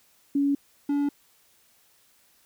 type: tone pair in turn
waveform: sine / triangle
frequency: 281.7 / 286.1 Hz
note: C#4 / D4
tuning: +28 / -45 cents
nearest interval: unison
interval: 27 cents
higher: second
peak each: -20 dBFS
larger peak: neither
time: 0.35-0.55 / 0.89-1.09 s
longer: neither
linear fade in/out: 5 ms
effects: white hiss -62 dBFS RMS until 2.45 s